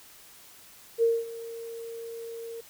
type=tone with ADSR envelope; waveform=sine; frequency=460.6 Hz; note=A#4; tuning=21 cents flat; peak=-18 dBFS; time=0.98-2.61 s; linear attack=46 ms; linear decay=220 ms; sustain=-18 dB; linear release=9 ms; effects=white hiss -52 dBFS RMS until 2.69 s